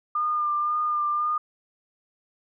sine tone with vibrato, 1205 Hz, D6, 44 cents sharp, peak -22 dBFS, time 0.15-1.38 s, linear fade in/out 5 ms, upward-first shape sine, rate 1.9 Hz, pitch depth 23 cents each way, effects none

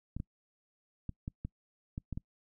clicks, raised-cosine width 5 ms, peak -25 dBFS, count 8, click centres 0.166 / 0.201 / 1.093 / 1.279 / 1.45 / 1.979 / 2.127 / 2.175 s, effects noise-tail reverb RT60 0.1 s tail -26 dB re dry

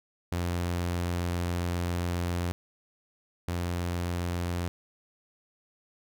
sawtooth tone pair in turn, 87.4 / 87.4 Hz, F2 / F2, +2 / +2 cents, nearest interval unison, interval 0 cents, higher neither, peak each -24 / -25 dBFS, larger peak first, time 0.32-2.52 / 3.48-4.68 s, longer first, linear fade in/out 0 ms, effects none

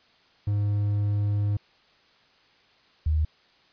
triangle / sine tone pair in turn, 102.8 / 77.24 Hz, G#2 / D#2, -17 / -12 cents, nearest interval perfect fourth, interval 495 cents, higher first, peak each -20 dBFS, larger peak neither, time 0.47-1.57 / 3.06-3.25 s, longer first, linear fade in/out 5 ms, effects white hiss -60 dBFS RMS until 3.72 s + resampled to 11025 Hz

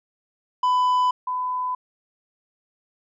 triangle / sine tone pair in turn, 1000 / 1003.9 Hz, B5 / B5, +21 / +28 cents, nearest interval unison, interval 7 cents, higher second, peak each -15 / -23 dBFS, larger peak first, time 0.63-1.11 / 1.27-1.75 s, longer neither, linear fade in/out 5 ms, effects resampled to 16000 Hz

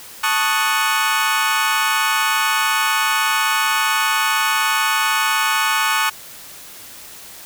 25% pulse chord, D# half-diminished seventh, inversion second, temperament equal, 880 / 1108.7 / 1244.5 / 1480 Hz, A5 / C#6 / D#6 / F#6, 0 / 0 / 0 / 0 cents, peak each -18 dBFS, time 0.23-6.1 s, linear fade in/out 10 ms, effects white hiss -38 dBFS RMS until 7.45 s

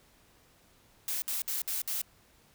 blue noise bursts, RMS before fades -33 dBFS, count 5, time 1.08-2.016 s, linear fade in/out 0 ms, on 140 ms, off 59 ms, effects pink hiss -63 dBFS RMS until 2.54 s

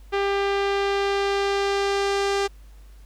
sawtooth tone with low-pass filter sweep, 397.7 Hz, G4, 25 cents sharp, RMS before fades -23 dBFS, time 0.12-2.48 s, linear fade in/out 20 ms, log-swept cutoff 3000 to 6500 Hz, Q 1, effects added 50 Hz sine -43 dBFS peak until 3.05 s + pink hiss -59 dBFS RMS until 3.05 s

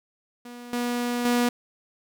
sawtooth tone with level steps, 242.1 Hz, B3, 34 cents flat, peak -35 / -21 / -16 dBFS, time 0.45-1.49 s, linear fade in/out 5 ms, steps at 0.73 / 1.25 s, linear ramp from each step 2 ms, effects none

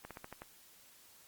slowing click train, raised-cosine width 0.5 ms, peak -30 dBFS, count 6, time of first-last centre 0.05-0.419 s, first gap 57 ms, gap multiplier 1.13, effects white hiss -61 dBFS RMS until 1.27 s + Opus 48 kbps

